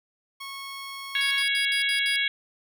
15% pulse tone, 1098 Hz, C#6, 17 cents flat, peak -29 dBFS, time 0.4-1.43 s, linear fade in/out 10 ms
harmonic tone, 554.4 Hz, C#5, in tune, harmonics 3 / 4 / 5 / 6 / 7, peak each -29 / -26 / -34 / -27 / -36 dBFS, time 1.15-2.28 s, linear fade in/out 2 ms
30% pulse tone bursts, 4879 Hz, D#8, 35 cents flat, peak -29 dBFS, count 6, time 1.21-2.16 s, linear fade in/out 0 ms, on 100 ms, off 70 ms
effects none

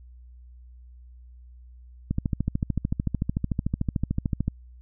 click train, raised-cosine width 5 ms, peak -12 dBFS, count 33, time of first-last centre 2.11-4.48 s, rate 13.5 Hz, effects added 61 Hz sine -45 dBFS peak until 4.81 s

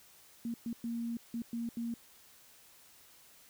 sine tone bursts at uneven times, 233.1 Hz, A#3, in tune, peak -34 dBFS, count 6, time 0.45-0.54 / 0.66-0.73 / 0.84-1.17 / 1.34-1.42 / 1.53-1.69 / 1.77-1.94 s, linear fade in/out 2 ms, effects white hiss -60 dBFS RMS until 3.49 s

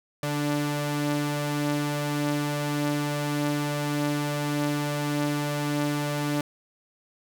sawtooth tone pair together, 146 / 293.7 Hz, D3 / D4, -10 / 0 cents, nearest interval octave, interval 1210 cents, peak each -24 dBFS, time 0.23-6.41 s, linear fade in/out 2 ms, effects none

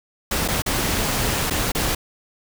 pink noise with dropouts, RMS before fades -22 dBFS, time 0.31-1.95 s, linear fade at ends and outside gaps 5 ms, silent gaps 0.479-0.484 / 0.621-0.661 / 1.5-1.507 / 1.719-1.749 s, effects none

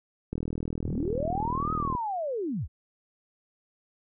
click train, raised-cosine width 3 ms, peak -19 dBFS, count 66, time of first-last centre 0.33-1.951 s, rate 40.1 Hz
sine linear two-way sweep, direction up then down, 41.97 to 1289 to 41.97 Hz, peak -28 dBFS, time 0.83-2.68 s, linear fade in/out 50 ms, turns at 1.73 s
effects none

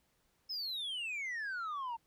sine exponential sweep, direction down, 5274 to 897 Hz, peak -34 dBFS, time 0.49-1.97 s, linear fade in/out 20 ms, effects tanh soft clip ceiling -36 dBFS + pink hiss -75 dBFS RMS until 2.06 s

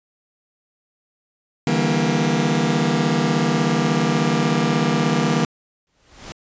sawtooth chord, E half-diminished seventh, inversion third, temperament just, 148.33 / 164.81 / 197.78 / 237.3 Hz, D3 / E3 / G3 / Bb3, +18 / 0 / +16 / +31 cents, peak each -19 / -18 / -20 / -17 dBFS, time 1.67-5.45 s, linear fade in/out 2 ms
pink noise with exponential growth, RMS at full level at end -32 dBFS, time 5.87-6.32 s, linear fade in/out 0 ms, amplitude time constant 97 ms
effects resampled to 16000 Hz

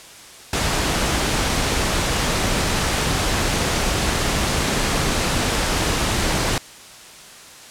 pink noise, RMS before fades -20 dBFS, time 0.53-6.58 s, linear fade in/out 2 ms, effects white hiss -41 dBFS RMS until 7.7 s + low-pass 9000 Hz 12 dB/octave

